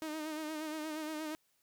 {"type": "tone with vibrato", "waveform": "sawtooth", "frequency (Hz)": 310, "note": "D#4", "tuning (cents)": -6, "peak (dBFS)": -34, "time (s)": [0.02, 1.35], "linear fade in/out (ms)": 0, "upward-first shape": "sine", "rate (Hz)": 8.5, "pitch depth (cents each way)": 45, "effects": ["white hiss -75 dBFS RMS until 1.62 s"]}